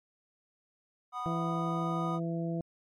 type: chord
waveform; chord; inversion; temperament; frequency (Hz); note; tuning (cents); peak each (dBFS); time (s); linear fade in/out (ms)
triangle; B major; second; just; 740.8 / 987.8 / 1234.7; F#5 / B5 / D#6; +2 / 0 / -14; -38 / -40 / -34; 1.12-2.2; 50
type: harmonic tone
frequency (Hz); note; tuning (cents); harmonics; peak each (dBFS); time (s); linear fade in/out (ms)
167.1; E3; +24; 1 / 2 / 3 / 4; -32 / -37 / -42 / -41; 1.26-2.61; 0
effects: MP3 64 kbps